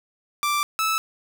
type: tone pair in turn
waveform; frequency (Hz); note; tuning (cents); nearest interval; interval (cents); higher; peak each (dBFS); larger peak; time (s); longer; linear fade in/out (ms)
sawtooth; 1174.7 / 1308.6; D6 / E6; 0 / -13; major second; 187; second; -17; neither; 0.43-0.63 / 0.79-0.98; first; 0
effects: none